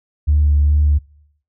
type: tone with vibrato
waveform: sine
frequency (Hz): 73.6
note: D2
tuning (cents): +4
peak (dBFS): -9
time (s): 0.27-0.99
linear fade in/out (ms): 20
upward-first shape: sine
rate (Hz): 2.4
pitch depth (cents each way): 19
effects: noise-tail reverb RT60 0.8 s tail -26 dB re dry + tanh soft clip ceiling -6 dBFS